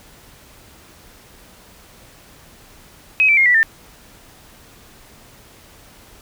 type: tone with pitch steps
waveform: sine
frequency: 2541 / 2330 / 2137 / 1959.4 / 1796.8 Hz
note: D#7 / D7 / C7 / B6 / A6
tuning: +36 / -14 / +36 / -14 / +36 cents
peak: -10 dBFS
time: 3.2-3.63 s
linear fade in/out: 0 ms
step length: 86 ms
effects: pink hiss -46 dBFS RMS until 6.21 s